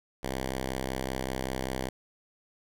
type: tone with pitch glide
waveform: 5% pulse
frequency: 65.41 to 65.03 Hz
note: C2 to C2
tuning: 0 to -10 cents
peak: -20 dBFS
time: 0.23-1.89 s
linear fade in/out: 5 ms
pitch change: -10 cents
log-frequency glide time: 0.45-1.75 s
effects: none